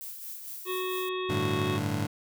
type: noise with tremolo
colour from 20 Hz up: violet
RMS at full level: -39 dBFS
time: 0.01-1.09 s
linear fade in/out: 0 ms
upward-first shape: sine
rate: 4.4 Hz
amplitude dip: 40%
type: harmonic tone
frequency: 369.4 Hz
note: F#4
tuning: 3 cents flat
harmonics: 1 / 3 / 5 / 7 / 9 / 10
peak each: -31 / -36 / -44 / -40 / -42 / -44 dBFS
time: 0.65-1.8 s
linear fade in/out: 50 ms
type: chord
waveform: 25% pulse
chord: G suspended second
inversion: none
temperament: just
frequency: 98 / 110.25 / 147 Hz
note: G2 / A2 / D3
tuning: 0 / +4 / +2 cents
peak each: -29 dBFS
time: 1.29-2.07 s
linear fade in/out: 10 ms
effects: none